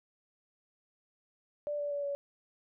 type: tone with pitch steps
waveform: sine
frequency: 587.3 / 580.2 / 573.2 / 566.3 Hz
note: D5 / D5 / D5 / C#5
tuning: 0 / -21 / -42 / +37 cents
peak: -32 dBFS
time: 1.67-2.15 s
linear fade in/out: 0 ms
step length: 120 ms
effects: none